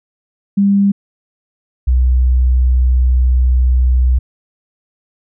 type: tone pair in turn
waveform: sine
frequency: 199.5 / 62.84 Hz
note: G3 / B1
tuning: +31 / +31 cents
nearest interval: octave + minor sixth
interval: 2000 cents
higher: first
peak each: -8 dBFS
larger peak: neither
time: 0.57-0.92 / 1.87-4.19 s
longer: second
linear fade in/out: 10 ms
effects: none